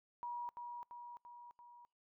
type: tone with echo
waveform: sine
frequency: 960 Hz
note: B5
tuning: 49 cents flat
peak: -40 dBFS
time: 0.23-0.49 s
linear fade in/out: 0 ms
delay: 340 ms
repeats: 4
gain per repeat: -4 dB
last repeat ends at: 1.85 s
effects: noise-tail reverb RT60 0.3 s tail -26 dB re dry